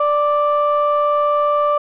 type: tone pair together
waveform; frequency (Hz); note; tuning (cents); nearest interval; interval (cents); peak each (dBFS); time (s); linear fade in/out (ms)
sine; 588.5 / 1174.7; D5 / D6; +3 / 0; octave; 1197; -15; 0-1.78; 5
effects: tanh soft clip ceiling -8 dBFS